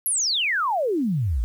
sine exponential sweep, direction down, 11770 to 50.5 Hz, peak -20 dBFS, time 0.06-1.44 s, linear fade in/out 0 ms, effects 9-bit

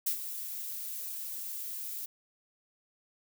violet noise with ADSR envelope, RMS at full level -28 dBFS, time 0.06-2.06 s, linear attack 11 ms, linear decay 88 ms, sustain -11 dB, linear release 9 ms, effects none

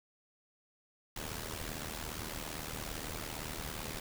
pink noise with amplitude modulation, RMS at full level -38 dBFS, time 1.16-4 s, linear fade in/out 5 ms, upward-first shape sine, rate 77.6 Hz, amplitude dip 75%, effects none

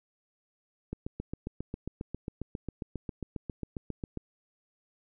click train, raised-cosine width 3 ms, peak -22 dBFS, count 25, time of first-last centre 0.93-4.173 s, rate 7.4 Hz, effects none

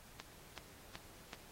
click train, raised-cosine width 0.2 ms, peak -27 dBFS, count 4, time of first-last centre 0.2-1.332 s, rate 2.65 Hz, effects pink hiss -59 dBFS RMS until 1.51 s + AAC 48 kbps

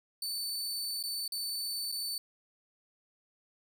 sawtooth tone with dropouts, 4517 Hz, C#8, 32 cents sharp, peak -31 dBFS, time 0.22-2.18 s, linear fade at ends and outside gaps 2 ms, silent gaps 1.028-1.037 / 1.279-1.321 / 1.918-1.923 s, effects none

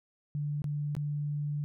sine tone with dropouts, 146.83 Hz, D3, in tune, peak -30 dBFS, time 0.35-1.64 s, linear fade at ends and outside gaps 0 ms, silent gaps 0.619-0.642 / 0.951-0.966 s, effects none

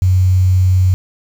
sine tone with quantisation, 92.5 Hz, F#2, in tune, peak -8 dBFS, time 0.02-0.94 s, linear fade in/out 0 ms, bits 6, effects none

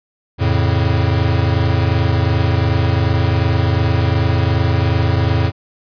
square chord, F augmented, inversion none, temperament equal, 87.31 / 110 / 138.59 Hz, F2 / A2 / C#3, 0 / 0 / 0 cents, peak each -17 / -17 / -21 dBFS, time 0.38-5.52 s, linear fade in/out 50 ms, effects resampled to 11025 Hz

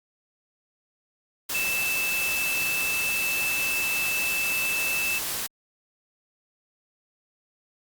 sine tone in noise, 2637 Hz, E7, in tune, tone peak -25 dBFS, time 1.54-5.19 s, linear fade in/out 10 ms, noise white, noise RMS -30 dBFS, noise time 1.49-5.47 s, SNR +2 dB, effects Opus 48 kbps

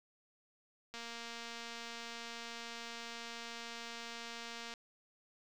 click train, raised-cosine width 0.2 ms, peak -29 dBFS, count 886, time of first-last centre 0.94-4.738 s, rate 233 Hz, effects 10-bit

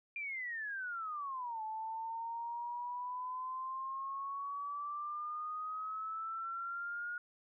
sine exponential two-way sweep, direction down then up, 2410 to 868 to 1439 Hz, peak -38 dBFS, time 0.16-7.18 s, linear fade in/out 2 ms, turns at 1.62 s, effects none

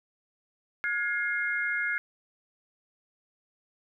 sine tone cluster, 1434 / 1667 / 2130 Hz, F6 / G#6 / C7, +45 / +6 / +30 cents, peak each -31 dBFS, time 0.84-1.98 s, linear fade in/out 0 ms, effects none

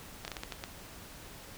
slowing click train, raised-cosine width 0.2 ms, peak -20 dBFS, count 7, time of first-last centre 0.25-0.639 s, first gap 29 ms, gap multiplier 1.32, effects pink hiss -49 dBFS RMS until 1.57 s

